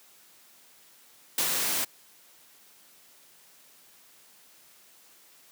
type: noise with ADSR envelope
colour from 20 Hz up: white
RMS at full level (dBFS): -25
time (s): 1.38-1.85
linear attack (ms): 3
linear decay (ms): 74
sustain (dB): -3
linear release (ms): 12
effects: white hiss -57 dBFS RMS until 5.51 s + high-pass 150 Hz 12 dB/octave